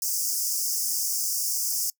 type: high-pass noise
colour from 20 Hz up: pink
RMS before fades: -27 dBFS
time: 0.02-1.9 s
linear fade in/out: 2 ms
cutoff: 5000 Hz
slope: 96 dB/octave
effects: noise-tail reverb RT60 0.1 s tail -24 dB re dry